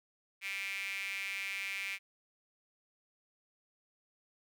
sawtooth tone with high-pass filter, 196 Hz, G3, in tune, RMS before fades -39 dBFS, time 0.41-1.99 s, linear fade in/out 50 ms, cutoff 2300 Hz, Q 8, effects none

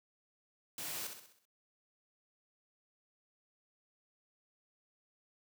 white noise with echo, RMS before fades -42 dBFS, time 0.78-1.07 s, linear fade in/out 2 ms, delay 64 ms, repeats 6, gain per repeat -6 dB, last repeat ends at 1.454 s, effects high-pass 100 Hz 12 dB/octave

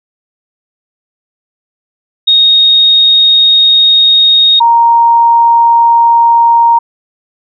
sine tone pair in turn, 3729 / 932.2 Hz, A#7 / A#5, 0 / 0 cents, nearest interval 2 octaves, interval 2400 cents, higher first, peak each -3 dBFS, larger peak neither, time 2.27-4.6 / 4.6-6.79 s, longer first, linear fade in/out 10 ms, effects none

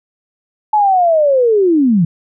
sine linear sweep, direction down, 865 to 155.56 Hz, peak -8 dBFS, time 0.73-2.05 s, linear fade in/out 5 ms, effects none

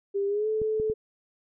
sine tone with pitch glide, 398.6 to 434.7 Hz, G4 to A4, +29 to -21 cents, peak -24 dBFS, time 0.14-0.94 s, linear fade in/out 20 ms, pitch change +150 cents, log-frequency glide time 0.27-0.48 s
clicks, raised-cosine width 3 ms, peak -23 dBFS, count 3, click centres 0.617 / 0.799 / 0.899 s
effects none

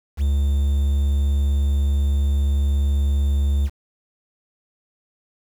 triangle tone with quantisation, 70.3 Hz, C#2, 25 cents sharp, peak -14 dBFS, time 0.17-3.7 s, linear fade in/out 50 ms, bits 7, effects none

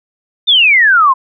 sine exponential sweep, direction down, 3672 to 1009 Hz, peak -5 dBFS, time 0.47-1.14 s, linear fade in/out 20 ms, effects none

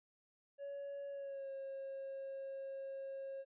triangle tone with pitch glide, 562 to 541.9 Hz, C#5 to C#5, +24 to -39 cents, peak -40 dBFS, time 0.58-3.45 s, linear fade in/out 50 ms, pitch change -63 cents, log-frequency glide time 1.09-1.51 s, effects tanh soft clip ceiling -38 dBFS + resampled to 8000 Hz

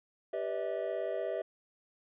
triangle chord, E minor seventh, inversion first, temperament equal with one note detuned, 392 / 493.9 / 587.3 / 643.8 Hz, G4 / B4 / D5 / E5, 0 / 0 / 0 / -41 cents, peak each -37 / -37 / -38 / -34 dBFS, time 0.33-1.42 s, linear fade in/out 5 ms, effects resampled to 8000 Hz

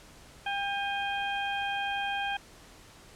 harmonic tone with a mistuned harmonic, 799 Hz, G5, 33 cents sharp, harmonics 1 / 2 / 3 / 4, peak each -32 / -35 / -37 / -38 dBFS, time 0.46-2.37 s, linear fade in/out 5 ms, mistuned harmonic 3, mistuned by +59 cents, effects pink hiss -53 dBFS RMS until 3.15 s + low-pass 10000 Hz 12 dB/octave

